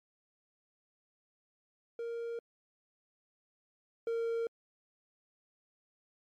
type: tone pair in turn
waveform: triangle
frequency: 466.2 / 460.8 Hz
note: A#4 / A#4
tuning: 0 / -20 cents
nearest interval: unison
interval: 20 cents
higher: first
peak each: -34 / -29 dBFS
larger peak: second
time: 1.99-2.39 / 4.07-4.47 s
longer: neither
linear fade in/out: 2 ms
effects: MP3 64 kbps